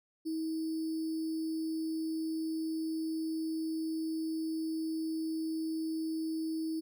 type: tone with sample-and-hold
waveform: sine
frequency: 319.7 Hz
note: D#4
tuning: 47 cents sharp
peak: -32 dBFS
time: 0.25-6.81 s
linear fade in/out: 20 ms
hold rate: 4900 Hz
effects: none